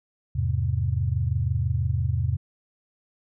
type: chord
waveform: sine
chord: E augmented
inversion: none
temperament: just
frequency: 82.41 / 103.01 / 128.76 Hz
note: E2 / G#2 / B#2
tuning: 0 / -14 / -27 cents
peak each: -26 dBFS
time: 0.35-2.37 s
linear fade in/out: 10 ms
effects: none